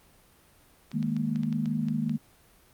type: clicks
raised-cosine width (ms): 0.2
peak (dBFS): -28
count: 9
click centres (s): 0.916 / 1.028 / 1.166 / 1.359 / 1.434 / 1.527 / 1.658 / 1.885 / 2.095
type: chord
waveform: sine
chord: D# suspended fourth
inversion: none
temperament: equal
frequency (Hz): 155.56 / 207.7 / 233.1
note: D#3 / G#3 / A#3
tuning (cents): 0 / 0 / 0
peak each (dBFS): -31 / -31 / -29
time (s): 0.93-2.18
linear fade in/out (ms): 20
effects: pink hiss -59 dBFS RMS until 2.73 s + Opus 32 kbps